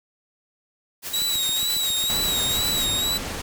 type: noise with tremolo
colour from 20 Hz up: white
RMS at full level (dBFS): -31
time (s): 1.02-2.88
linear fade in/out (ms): 50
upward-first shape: square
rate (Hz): 7.4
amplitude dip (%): 30
type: tone with vibrato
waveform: sawtooth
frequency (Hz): 3837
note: A#7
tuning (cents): +49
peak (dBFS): -19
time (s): 1.13-3.18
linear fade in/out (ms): 10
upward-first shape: sine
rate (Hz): 2.1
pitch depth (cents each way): 56
type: click train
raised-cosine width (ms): 3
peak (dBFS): -27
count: 11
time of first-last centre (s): 1.22-2.586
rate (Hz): 7.32
type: low-pass noise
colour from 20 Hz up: pink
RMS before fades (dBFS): -31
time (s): 2.09-3.42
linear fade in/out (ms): 10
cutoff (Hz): 9900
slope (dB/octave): 12
effects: none